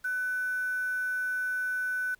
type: tone with quantisation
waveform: sine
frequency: 1500 Hz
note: F#6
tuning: 23 cents sharp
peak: -28 dBFS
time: 0.04-2.15 s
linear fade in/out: 10 ms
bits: 8
effects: pink hiss -66 dBFS RMS until 2.19 s